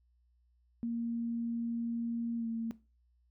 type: tone with pitch glide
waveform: sine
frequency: 233.1 to 227.8 Hz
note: A#3 to A#3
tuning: 0 to -40 cents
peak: -32 dBFS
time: 0.83-2.71 s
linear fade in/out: 0 ms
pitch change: -40 cents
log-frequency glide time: 2.37-2.47 s
effects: noise-tail reverb RT60 0.3 s tail -18 dB re dry + added 60 Hz sine -67 dBFS peak until 3.3 s